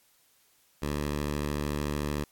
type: tone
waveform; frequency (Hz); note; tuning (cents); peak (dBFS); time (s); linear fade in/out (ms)
10% pulse; 73.42; D2; 0; -21; 0.82-2.24; 5
effects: white hiss -65 dBFS RMS until 2.31 s + AAC 64 kbps